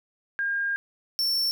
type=tone pair in turn; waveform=sine / 45% pulse; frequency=1613 / 5425 Hz; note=G6 / E8; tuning=+49 / +49 cents; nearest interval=octave + major sixth; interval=2100 cents; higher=second; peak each=-24 / -23 dBFS; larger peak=second; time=0.39-0.76 / 1.19-1.51 s; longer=first; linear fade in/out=0 ms; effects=none